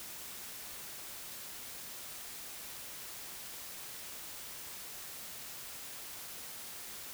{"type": "silence", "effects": ["white hiss -46 dBFS RMS until 7.13 s"]}